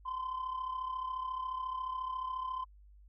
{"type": "tone with amplitude modulation", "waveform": "sine", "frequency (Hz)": 1029, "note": "C6", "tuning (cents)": -29, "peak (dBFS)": -30, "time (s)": [0.05, 2.65], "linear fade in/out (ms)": 20, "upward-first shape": "sine", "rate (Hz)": 34.2, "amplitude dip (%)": 70, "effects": ["tanh soft clip ceiling -32 dBFS", "added 50 Hz sine -55 dBFS peak until 3.08 s"]}